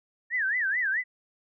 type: tone with vibrato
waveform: sine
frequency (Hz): 1760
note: A6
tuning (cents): 0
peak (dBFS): -24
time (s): 0.3-1.04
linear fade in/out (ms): 50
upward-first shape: sine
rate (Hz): 4.6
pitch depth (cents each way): 240
effects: none